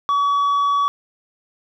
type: tone with tanh clipping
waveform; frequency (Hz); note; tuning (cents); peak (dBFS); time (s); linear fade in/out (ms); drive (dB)
sine; 1135; C#6; +41; -16; 0.09-0.88; 0; 4
effects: none